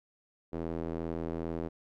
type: tone with band-pass filter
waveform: square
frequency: 41.2 Hz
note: E1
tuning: in tune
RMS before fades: -36 dBFS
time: 0.52-1.69 s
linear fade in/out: 20 ms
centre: 380 Hz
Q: 1.3
effects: none